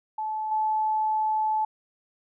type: tone with level steps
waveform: sine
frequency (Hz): 866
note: A5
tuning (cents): -28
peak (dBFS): -27 / -22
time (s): 0.18-1.65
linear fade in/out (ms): 5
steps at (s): 0.51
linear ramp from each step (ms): 10
effects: none